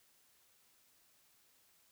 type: silence
effects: white hiss -70 dBFS RMS until 1.91 s